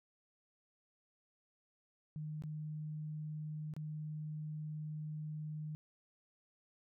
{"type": "tone with dropouts", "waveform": "sine", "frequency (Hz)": 153.1, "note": "D#3", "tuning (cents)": -28, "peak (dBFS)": -40, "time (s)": [2.16, 5.75], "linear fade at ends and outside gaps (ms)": 0, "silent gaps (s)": [[2.422, 2.437], [3.738, 3.765]], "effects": []}